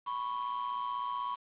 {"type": "ring-modulated tone", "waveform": "triangle", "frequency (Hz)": 1046.5, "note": "C6", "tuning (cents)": 0, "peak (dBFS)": -28, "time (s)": [0.06, 1.36], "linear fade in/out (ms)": 20, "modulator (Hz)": 58, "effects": ["resampled to 8000 Hz", "9-bit"]}